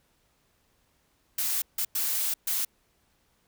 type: noise bursts at uneven times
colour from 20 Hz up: blue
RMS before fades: -28 dBFS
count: 4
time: 1.38-1.62 / 1.78-1.85 / 1.95-2.34 / 2.47-2.65 s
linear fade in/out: 5 ms
effects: pink hiss -69 dBFS RMS until 3.47 s